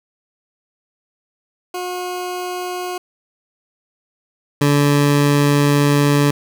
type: tone pair in turn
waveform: 20% pulse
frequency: 360.9 / 144.18 Hz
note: F#4 / D3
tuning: -43 / -32 cents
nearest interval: octave + major third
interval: 1589 cents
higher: first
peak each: -18 / -7 dBFS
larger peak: second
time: 1.74-2.98 / 4.61-6.31 s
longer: second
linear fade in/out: 5 ms
effects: none